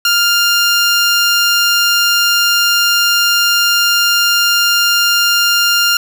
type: tone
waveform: 15% pulse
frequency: 1400 Hz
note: F6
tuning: 4 cents sharp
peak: -3 dBFS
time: 0.05-5.97 s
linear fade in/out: 2 ms
effects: none